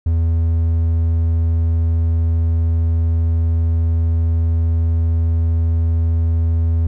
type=tone; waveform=triangle; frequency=82.41 Hz; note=E2; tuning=in tune; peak=-11 dBFS; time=0.06-6.87 s; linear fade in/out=5 ms; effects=none